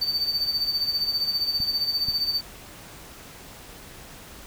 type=tone with tremolo; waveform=triangle; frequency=4576 Hz; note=D8; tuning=46 cents flat; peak=-19 dBFS; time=0.01-2.41 s; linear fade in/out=10 ms; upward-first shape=sine; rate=15 Hz; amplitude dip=65%
type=clicks; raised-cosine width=5 ms; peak=-22 dBFS; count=2; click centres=1.603 / 2.086 s
effects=pink hiss -44 dBFS RMS until 4.46 s